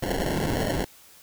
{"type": "noise with sample-and-hold", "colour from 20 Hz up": "violet", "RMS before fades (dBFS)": -26, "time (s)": [0.02, 0.85], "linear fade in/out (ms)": 10, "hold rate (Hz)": 1225, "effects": ["white hiss -52 dBFS RMS until 1.22 s"]}